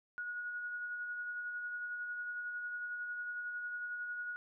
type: tone with tremolo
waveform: sine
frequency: 1453 Hz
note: F#6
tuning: 32 cents flat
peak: -37 dBFS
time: 0.18-4.36 s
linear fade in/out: 0 ms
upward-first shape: sine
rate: 11 Hz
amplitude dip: 30%
effects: none